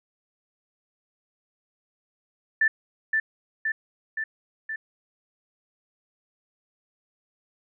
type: tone with echo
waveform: sine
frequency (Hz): 1766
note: A6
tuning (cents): +6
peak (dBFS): -17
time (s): 2.61-2.68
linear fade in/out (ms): 5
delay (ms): 520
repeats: 4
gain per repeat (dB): -3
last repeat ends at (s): 4.76
effects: none